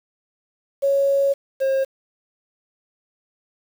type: tone pair in turn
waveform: sine / triangle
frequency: 554.4 / 536.4 Hz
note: C#5 / C5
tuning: 0 / +43 cents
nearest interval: minor second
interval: 57 cents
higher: first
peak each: -15 dBFS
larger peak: neither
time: 0.82-1.34 / 1.6-1.85 s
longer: first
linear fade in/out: 20 ms
effects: 7-bit

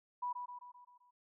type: tone with echo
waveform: sine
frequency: 982 Hz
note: B5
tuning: 10 cents flat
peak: -35 dBFS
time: 0.22-0.33 s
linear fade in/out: 10 ms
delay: 130 ms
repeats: 6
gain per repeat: -5 dB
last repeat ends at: 1.11 s
effects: none

